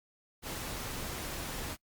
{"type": "noise", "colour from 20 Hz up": "pink", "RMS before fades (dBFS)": -39, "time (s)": [0.42, 1.77], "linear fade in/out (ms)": 50, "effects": ["noise-tail reverb RT60 0.1 s tail -26 dB re dry", "Opus 48 kbps"]}